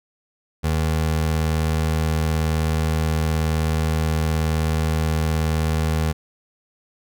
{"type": "tone", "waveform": "25% pulse", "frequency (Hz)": 79, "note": "D#2", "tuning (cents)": 27, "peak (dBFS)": -15, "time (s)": [0.63, 6.13], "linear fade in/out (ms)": 20, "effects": []}